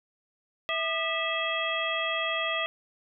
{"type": "harmonic tone with a mistuned harmonic", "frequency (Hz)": 654, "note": "E5", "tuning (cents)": -14, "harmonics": [1, 2, 3, 4, 5], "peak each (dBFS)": [-33, -33, -33, -33, -33], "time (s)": [0.69, 2.66], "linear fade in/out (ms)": 0, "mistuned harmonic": 2, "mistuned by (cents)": -130, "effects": []}